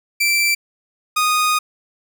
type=tone pair in turn; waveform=sawtooth; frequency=2339 / 1239 Hz; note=D7 / D#6; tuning=-8 / -8 cents; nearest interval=major seventh; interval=1100 cents; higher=first; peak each=-11 dBFS; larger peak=neither; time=0.2-0.55 / 1.16-1.59 s; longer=second; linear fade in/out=10 ms; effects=none